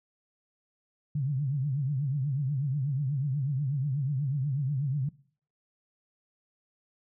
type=tone with vibrato; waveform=sine; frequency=138.59 Hz; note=C#3; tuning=in tune; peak=-26 dBFS; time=1.15-5.09 s; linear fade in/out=5 ms; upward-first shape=triangle; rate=8.2 Hz; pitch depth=180 cents each way; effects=noise-tail reverb RT60 0.5 s tail -21 dB re dry

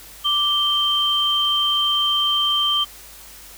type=tone pair together; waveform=sine; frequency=1174.7 / 3136 Hz; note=D6 / G7; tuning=0 / 0 cents; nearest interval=octave + perfect fourth; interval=1700 cents; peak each=-24 / -17 dBFS; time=0.24-2.85 s; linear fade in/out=20 ms; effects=added 50 Hz sine -49 dBFS peak until 3.57 s + white hiss -42 dBFS RMS until 3.57 s

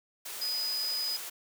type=tone in noise; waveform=sine; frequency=4978 Hz; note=D#8; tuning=in tune; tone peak=-30 dBFS; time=0.41-1.17 s; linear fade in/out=10 ms; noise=white; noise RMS=-40 dBFS; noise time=0.25-1.3 s; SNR=+7 dB; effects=high-pass 400 Hz 12 dB/octave

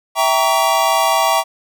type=chord; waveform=square; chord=E diminished seventh; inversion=none; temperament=equal with one note detuned; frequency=659.3 / 784 / 932.3 / 1132.7 Hz; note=E5 / G5 / Bb5 / Db6; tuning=0 / 0 / 0 / +37 cents; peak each=-19 dBFS; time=0.15-1.44 s; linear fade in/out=50 ms; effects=none

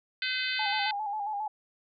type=harmonic tone; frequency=511 Hz; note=C5; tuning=41 cents flat; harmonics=3 / 4 / 5 / 6 / 7 / 8 / 9; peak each=-34 / -35 / -36 / -37 / -37 / -38 / -39 dBFS; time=0.22-0.91 s; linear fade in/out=2 ms
type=tone with vibrato; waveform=sine; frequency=834 Hz; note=G#5; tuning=7 cents sharp; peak=-30 dBFS; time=0.59-1.48 s; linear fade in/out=5 ms; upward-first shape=square; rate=7.4 Hz; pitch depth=54 cents each way
effects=none

